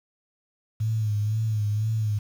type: tone with vibrato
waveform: sine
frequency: 107.6 Hz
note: A2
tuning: 38 cents flat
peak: -22 dBFS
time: 0.8-2.19 s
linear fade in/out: 10 ms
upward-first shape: sine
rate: 2 Hz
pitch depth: 59 cents each way
effects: 8-bit